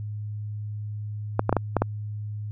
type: clicks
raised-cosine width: 1 ms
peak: -6 dBFS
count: 6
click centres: 1.394 / 1.494 / 1.527 / 1.567 / 1.767 / 1.82 s
effects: added 105 Hz sine -30 dBFS peak until 2.51 s